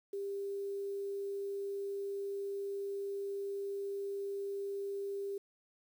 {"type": "tone with quantisation", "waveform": "sine", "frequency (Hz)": 397.8, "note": "G4", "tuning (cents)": 25, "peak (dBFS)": -36, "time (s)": [0.13, 5.38], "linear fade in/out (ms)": 5, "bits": 10, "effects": []}